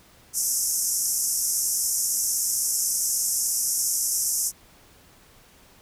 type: band-pass noise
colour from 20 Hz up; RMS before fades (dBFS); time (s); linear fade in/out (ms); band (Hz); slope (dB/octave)
pink; -25; 0.33-4.52; 50; 5400 to 13000; 96
effects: pink hiss -54 dBFS RMS until 5.81 s